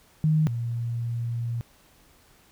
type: tone pair in turn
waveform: sine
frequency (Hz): 155.56 / 117.65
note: D#3 / A#2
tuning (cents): 0 / +16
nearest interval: perfect fourth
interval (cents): 484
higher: first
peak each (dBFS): -18 / -26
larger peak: first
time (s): 0.24-0.47 / 0.47-1.61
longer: second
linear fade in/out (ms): 0
effects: pink hiss -58 dBFS RMS until 2.51 s